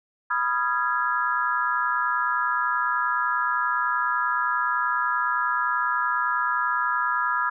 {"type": "chord", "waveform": "sine", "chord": "F half-diminished seventh", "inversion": "second", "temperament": "equal with one note detuned", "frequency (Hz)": [987.8, 1244.5, 1374.5, 1661.2], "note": ["Cb6", "Eb6", "F6", "Ab6"], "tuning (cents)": [0, 0, -28, 0], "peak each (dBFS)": -27, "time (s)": [0.3, 7.5], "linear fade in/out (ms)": 10, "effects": []}